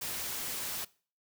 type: noise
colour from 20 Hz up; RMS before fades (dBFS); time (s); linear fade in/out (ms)
white; -37; 0.01-0.85; 10
effects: noise-tail reverb RT60 0.4 s tail -21 dB re dry